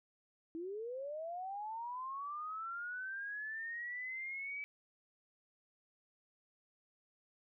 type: linear sweep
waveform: sine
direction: up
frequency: 317.5 to 2302 Hz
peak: -40 dBFS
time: 0.55-4.64 s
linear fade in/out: 0 ms
effects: none